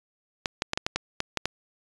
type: clicks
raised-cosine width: 0.2 ms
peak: -8 dBFS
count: 9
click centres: 0.458 / 0.621 / 0.734 / 0.775 / 0.865 / 0.96 / 1.204 / 1.373 / 1.456 s
effects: resampled to 22050 Hz